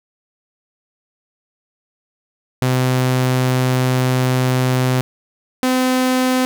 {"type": "tone pair in turn", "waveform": "sawtooth", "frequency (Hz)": [128, 256], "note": ["C3", "C4"], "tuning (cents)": [-38, -38], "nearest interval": "octave", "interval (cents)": 1200, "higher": "second", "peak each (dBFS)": -10, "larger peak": "neither", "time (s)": [[2.62, 5.01], [5.63, 6.45]], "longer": "first", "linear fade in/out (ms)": 0, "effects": []}